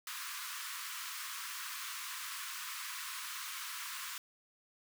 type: high-pass noise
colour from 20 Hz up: pink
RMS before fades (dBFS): -43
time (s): 0.07-4.18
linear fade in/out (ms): 2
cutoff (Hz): 1000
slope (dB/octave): 96
effects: none